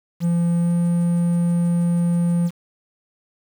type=tone with pitch glide; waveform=triangle; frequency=171.1 to 172.29 Hz; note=F3 to F3; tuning=-35 to -23 cents; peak=-14 dBFS; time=0.2-2.51 s; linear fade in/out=50 ms; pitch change=+12 cents; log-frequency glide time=0.6-0.71 s; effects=7-bit